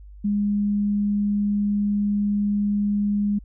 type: tone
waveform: sine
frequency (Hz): 204.9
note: G#3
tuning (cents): -23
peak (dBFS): -19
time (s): 0.24-3.39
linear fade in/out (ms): 10
effects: added 50 Hz sine -40 dBFS peak until 3.44 s